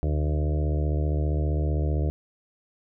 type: harmonic tone with a mistuned harmonic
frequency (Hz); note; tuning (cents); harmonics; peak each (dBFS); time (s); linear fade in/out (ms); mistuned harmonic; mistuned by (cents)
75.3; D2; +44; 1 / 2 / 4 / 5 / 6 / 7 / 8 / 9; -23 / -29 / -35 / -37 / -39 / -40 / -41 / -42; 0.03-2.1; 0; 1; +22
effects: none